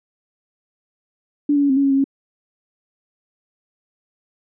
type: tone with pitch steps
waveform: sine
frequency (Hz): 290.7 / 285 / 282.7 / 265 / 278.9 / 275.3 / 271.2 / 274.2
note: D4 / C#4 / C#4 / C4 / C#4 / C#4 / C#4 / C#4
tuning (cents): -18 / +48 / +34 / +22 / +11 / -12 / -38 / -19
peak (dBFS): -13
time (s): 1.49-2.042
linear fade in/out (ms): 5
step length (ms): 69
effects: none